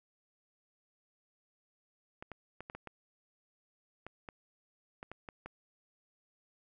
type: clicks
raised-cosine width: 0.5 ms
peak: -29 dBFS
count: 12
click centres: 2.225 / 2.317 / 2.606 / 2.699 / 2.75 / 2.873 / 4.066 / 4.288 / 5.029 / 5.116 / 5.288 / 5.46 s
effects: none